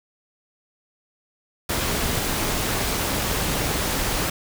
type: noise with amplitude modulation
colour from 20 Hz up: pink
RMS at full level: -22 dBFS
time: 1.69-4.3 s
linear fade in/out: 5 ms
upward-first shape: sine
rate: 220 Hz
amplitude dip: 45%
effects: none